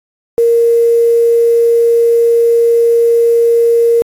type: tone with quantisation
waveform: sine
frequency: 466.2 Hz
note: A#4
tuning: in tune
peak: -6 dBFS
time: 0.38-4.02 s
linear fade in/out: 0 ms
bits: 5
effects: AAC 64 kbps